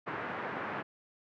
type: band-pass noise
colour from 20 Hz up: white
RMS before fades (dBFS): -38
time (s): 0.06-0.83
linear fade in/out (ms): 20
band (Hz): 110 to 1800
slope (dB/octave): 24
effects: none

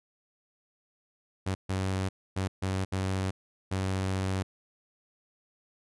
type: tone bursts at uneven times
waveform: sawtooth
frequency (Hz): 95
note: F#2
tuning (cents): +46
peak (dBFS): -24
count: 6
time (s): 1.46-1.55 / 1.69-2.09 / 2.36-2.48 / 2.62-2.85 / 2.92-3.31 / 3.71-4.43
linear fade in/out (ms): 10
effects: resampled to 24000 Hz

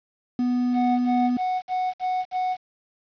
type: tone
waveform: triangle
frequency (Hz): 246.9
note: B3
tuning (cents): 0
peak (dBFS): -18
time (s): 0.39-1.37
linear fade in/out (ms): 2
type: tone bursts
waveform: triangle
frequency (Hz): 738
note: F#5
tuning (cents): -5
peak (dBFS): -20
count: 6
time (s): 0.73-2.57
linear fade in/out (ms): 50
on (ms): 260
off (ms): 56
effects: resampled to 11025 Hz + 8-bit

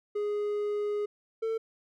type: tone pair in turn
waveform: triangle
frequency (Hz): 415 / 448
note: G#4 / A4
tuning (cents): -1 / +31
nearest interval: minor second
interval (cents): 132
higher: second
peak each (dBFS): -26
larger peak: neither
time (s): 0.15-1.06 / 1.42-1.58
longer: first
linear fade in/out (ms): 10
effects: none

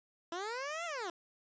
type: linear two-way sweep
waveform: 15% pulse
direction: up then down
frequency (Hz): 327 to 701 to 327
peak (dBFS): -31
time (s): 0.32-1.1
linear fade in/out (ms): 2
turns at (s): 0.85
effects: resampled to 16000 Hz

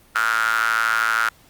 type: tone with high-pass filter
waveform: square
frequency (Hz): 56.4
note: A1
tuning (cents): +44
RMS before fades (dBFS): -20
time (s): 0.15-1.29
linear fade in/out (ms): 5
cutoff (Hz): 1400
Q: 9.7
effects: pink hiss -53 dBFS RMS until 1.49 s + Opus 32 kbps

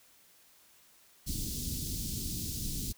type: band-stop noise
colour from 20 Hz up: pink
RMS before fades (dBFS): -36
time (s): 1.26-2.93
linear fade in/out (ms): 20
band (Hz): 280 to 4200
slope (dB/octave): 24
effects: white hiss -62 dBFS RMS until 2.97 s

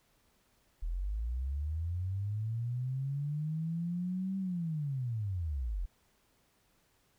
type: linear two-way sweep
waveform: sine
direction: up then down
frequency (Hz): 38.67 to 194.1 to 38.67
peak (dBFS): -32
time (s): 0.82-5.86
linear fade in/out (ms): 10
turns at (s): 4.38
effects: pink hiss -71 dBFS RMS until 7.18 s

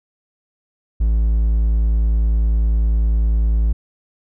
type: tone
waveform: triangle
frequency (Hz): 55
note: A1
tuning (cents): 0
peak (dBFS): -11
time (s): 1-3.73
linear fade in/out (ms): 10
effects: none

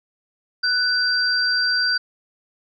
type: tone pair together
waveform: sine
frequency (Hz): 1487 / 4721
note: F#6 / D8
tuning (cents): +8 / +8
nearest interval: octave + minor sixth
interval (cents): 2000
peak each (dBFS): -20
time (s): 0.63-1.98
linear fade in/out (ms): 10
effects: none

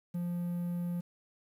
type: tone with quantisation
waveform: triangle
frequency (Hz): 174.61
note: F3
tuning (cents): 0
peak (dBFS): -30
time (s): 0.14-1.01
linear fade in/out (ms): 10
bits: 10
effects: none

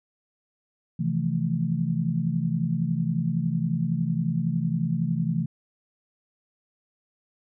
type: chord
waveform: sine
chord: F major seventh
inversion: second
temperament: just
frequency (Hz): 130.96 / 163.7 / 174.61 / 218.3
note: C3 / E3 / F3 / A3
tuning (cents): +2 / -12 / 0 / -13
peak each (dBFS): -30 / -25 / -31 / -30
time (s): 0.99-5.46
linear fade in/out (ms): 10
effects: none

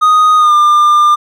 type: tone with pitch glide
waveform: triangle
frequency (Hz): 1244.5 to 1200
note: D#6 to D6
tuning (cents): 0 to +37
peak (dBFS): -3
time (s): 0.01-1.16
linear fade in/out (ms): 20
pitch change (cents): -63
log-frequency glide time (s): 0.37-0.53
effects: none

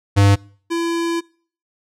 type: tone pair in turn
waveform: square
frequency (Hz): 100 / 336.4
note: G2 / E4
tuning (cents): +35 / +35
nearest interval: octave + major sixth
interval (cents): 2100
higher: second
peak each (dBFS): -10 / -19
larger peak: first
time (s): 0.16-0.36 / 0.7-1.21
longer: second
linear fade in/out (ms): 20
effects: noise-tail reverb RT60 0.5 s tail -25 dB re dry + low-pass 9000 Hz 12 dB/octave

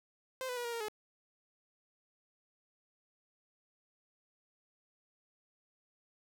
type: tone with pitch steps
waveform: sawtooth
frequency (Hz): 519 / 496.6 / 483.5 / 471.8 / 464.5 / 425.6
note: C5 / B4 / B4 / A#4 / A#4 / G#4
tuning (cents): -14 / +9 / -37 / +21 / -6 / +42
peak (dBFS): -33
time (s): 0.41-0.884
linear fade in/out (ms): 0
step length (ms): 79
effects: none

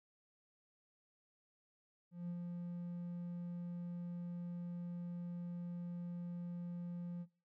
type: tone with ADSR envelope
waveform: triangle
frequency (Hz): 174.4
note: F3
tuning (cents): -2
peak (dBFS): -36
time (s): 2.11-7.26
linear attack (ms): 180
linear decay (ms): 58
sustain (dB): -3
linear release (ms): 48
effects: noise-tail reverb RT60 0.3 s tail -18 dB re dry + tanh soft clip ceiling -34 dBFS

